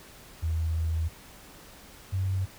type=tone pair in turn; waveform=sine; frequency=81 / 94.93 Hz; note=E2 / F#2; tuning=-30 / +45 cents; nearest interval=minor third; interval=275 cents; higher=second; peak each=-25 dBFS; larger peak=neither; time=0.42-1.09 / 2.12-2.46 s; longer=first; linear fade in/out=20 ms; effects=pink hiss -50 dBFS RMS until 2.58 s